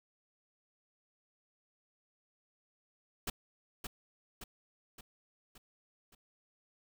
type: noise with echo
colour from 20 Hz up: pink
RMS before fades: -36 dBFS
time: 3.27-3.3 s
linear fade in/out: 5 ms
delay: 570 ms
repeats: 5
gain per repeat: -5 dB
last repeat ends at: 6.15 s
effects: none